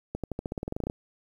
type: accelerating click train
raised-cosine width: 2 ms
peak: -18 dBFS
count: 15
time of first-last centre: 0.15-0.899 s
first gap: 87 ms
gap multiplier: 0.92
effects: 9-bit